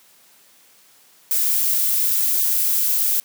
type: noise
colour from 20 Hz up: violet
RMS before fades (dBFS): -19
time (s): 1.31-3.2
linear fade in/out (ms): 0
effects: white hiss -53 dBFS RMS until 3.24 s + high-pass 150 Hz 12 dB/octave